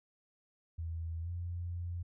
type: tone with pitch glide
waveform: sine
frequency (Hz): 82.41 to 87.06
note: E2 to F2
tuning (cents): 0 to -5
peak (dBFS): -36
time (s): 0.78-2.03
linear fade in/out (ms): 10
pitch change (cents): +95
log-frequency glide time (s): 1.22-1.29
effects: none